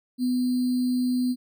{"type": "tone with sample-and-hold", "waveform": "sine", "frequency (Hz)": 250.5, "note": "B3", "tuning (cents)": 25, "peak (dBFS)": -21, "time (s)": [0.18, 1.36], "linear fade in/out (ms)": 50, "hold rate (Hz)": 4410, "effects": []}